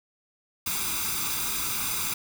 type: noise with comb filter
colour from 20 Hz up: white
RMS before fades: -29 dBFS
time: 0.66-2.14 s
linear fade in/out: 5 ms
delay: 0.82 ms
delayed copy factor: +0.75
effects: none